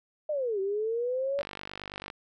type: linear two-way sweep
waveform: sine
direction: down then up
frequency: 622.3 to 380 to 574 Hz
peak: -27 dBFS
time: 0.29-1.42 s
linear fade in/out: 5 ms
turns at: 0.6 s
type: click train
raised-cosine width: 0.3 ms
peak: -22 dBFS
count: 36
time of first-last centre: 1.39-2.101 s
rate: 49.2 Hz
effects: none